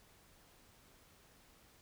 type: silence
effects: pink hiss -65 dBFS RMS until 1.81 s